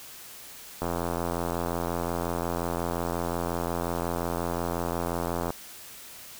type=click train; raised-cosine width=1 ms; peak=-15 dBFS; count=402; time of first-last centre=0.82-5.505 s; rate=85.6 Hz; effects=white hiss -45 dBFS RMS until 6.39 s